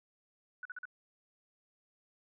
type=tone bursts; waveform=sine; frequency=1480 Hz; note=F#6; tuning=in tune; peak=-40 dBFS; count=4; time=0.63-0.854 s; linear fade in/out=2 ms; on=23 ms; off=44 ms; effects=none